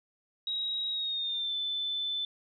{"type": "tone with pitch glide", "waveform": "sine", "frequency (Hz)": [3817, 3520], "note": ["A#7", "A7"], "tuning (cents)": [40, 0], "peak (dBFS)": -30, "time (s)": [0.47, 2.25], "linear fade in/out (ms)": 2, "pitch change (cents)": -140, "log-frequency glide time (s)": [0.9, 1.55], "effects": []}